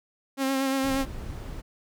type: tone with vibrato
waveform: sawtooth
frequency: 268.7 Hz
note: C4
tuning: 46 cents sharp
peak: -20 dBFS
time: 0.37-1.06 s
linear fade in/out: 50 ms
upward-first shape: sine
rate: 8.5 Hz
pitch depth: 26 cents each way
type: noise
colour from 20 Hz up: brown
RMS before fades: -36 dBFS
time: 0.83-1.62 s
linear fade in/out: 20 ms
effects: none